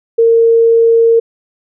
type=tone; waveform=sine; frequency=458.9 Hz; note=A#4; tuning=27 cents flat; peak=-5 dBFS; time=0.18-1.2 s; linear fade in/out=10 ms; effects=none